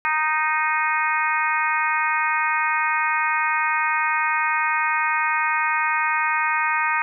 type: harmonic tone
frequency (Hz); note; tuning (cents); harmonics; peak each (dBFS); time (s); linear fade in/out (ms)
310; D#4; -6; 3 / 4 / 5 / 6 / 7 / 8; -24 / -25 / -26 / -27 / -27 / -28; 0.05-7.02; 0
effects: none